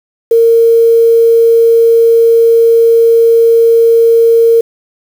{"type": "tone with quantisation", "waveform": "sine", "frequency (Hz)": 460, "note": "A#4", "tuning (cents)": -23, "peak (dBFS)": -3, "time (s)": [0.31, 4.61], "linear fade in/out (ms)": 5, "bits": 5, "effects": []}